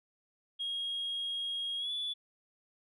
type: tone with pitch glide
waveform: sine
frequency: 3272 to 3447 Hz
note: G#7 to A7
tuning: -26 to -36 cents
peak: -32 dBFS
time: 0.59-2.14 s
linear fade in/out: 20 ms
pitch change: +90 cents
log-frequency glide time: 1.78-1.91 s
effects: tanh soft clip ceiling -30 dBFS